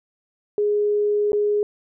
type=tone with dropouts; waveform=sine; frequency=415.3 Hz; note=G#4; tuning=in tune; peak=-17 dBFS; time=0.58-1.63 s; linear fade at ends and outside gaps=1 ms; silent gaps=1.32-1.331 s; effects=none